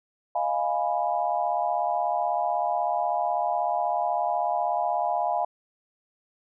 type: chord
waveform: sine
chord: F half-diminished seventh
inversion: third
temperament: equal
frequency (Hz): 622.3 / 698.5 / 830.6 / 987.8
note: Eb5 / F5 / Ab5 / Cb6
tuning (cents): 0 / 0 / 0 / 0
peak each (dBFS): -31 / -26 / -28 / -32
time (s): 0.35-5.45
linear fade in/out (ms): 5
effects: none